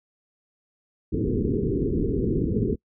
white low-pass noise, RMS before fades -24 dBFS, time 1.12-2.76 s, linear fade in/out 20 ms, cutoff 450 Hz, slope 96 dB/octave, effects noise-tail reverb RT60 0.1 s tail -24 dB re dry

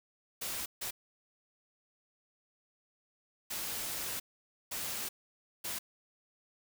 white noise bursts at uneven times, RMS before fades -38 dBFS, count 5, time 0.41-0.66 / 0.81-0.91 / 3.5-4.2 / 4.71-5.09 / 5.64-5.79 s, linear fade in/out 10 ms, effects none

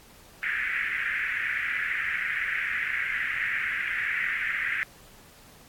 white band-pass noise, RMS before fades -29 dBFS, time 0.43-4.83 s, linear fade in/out 0 ms, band 1600 to 2200 Hz, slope 48 dB/octave, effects pink hiss -53 dBFS RMS until 5.68 s + AAC 64 kbps

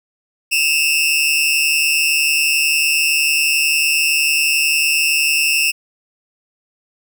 sawtooth tone pair together, 2596 / 2747 Hz, E7 / F7, -27 / -29 cents, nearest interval minor second, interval 98 cents, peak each -13 dBFS, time 0.51-5.72 s, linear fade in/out 20 ms, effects none

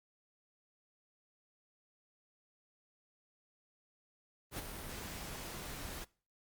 pink noise with ADSR envelope, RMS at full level -38 dBFS, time 4.51-6.05 s, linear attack 76 ms, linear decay 15 ms, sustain -7 dB, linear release 18 ms, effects noise-tail reverb RT60 0.4 s tail -23 dB re dry + Opus 32 kbps

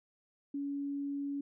sine tone, 282.1 Hz, C#4, 30 cents sharp, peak -34 dBFS, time 0.54-1.41 s, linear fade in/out 5 ms, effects none

